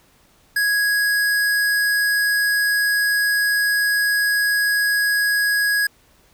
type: tone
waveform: square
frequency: 1661.2 Hz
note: G#6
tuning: in tune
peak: -17 dBFS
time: 0.56-5.87 s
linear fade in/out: 5 ms
effects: pink hiss -56 dBFS RMS until 6.33 s